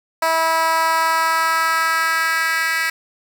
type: tone with high-pass filter sweep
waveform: 10% pulse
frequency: 325.1 Hz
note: E4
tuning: 24 cents flat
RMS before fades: -18 dBFS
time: 0.22-2.9 s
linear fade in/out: 5 ms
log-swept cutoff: 760 to 1900 Hz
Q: 2.3
effects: 7-bit